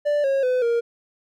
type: tone with pitch steps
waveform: triangle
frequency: 587 / 544.5 / 505.1 / 468.6 Hz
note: D5 / C#5 / B4 / A#4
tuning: -1 / -31 / +39 / +9 cents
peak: -16 dBFS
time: 0.05-0.81 s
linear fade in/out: 20 ms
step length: 190 ms
effects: none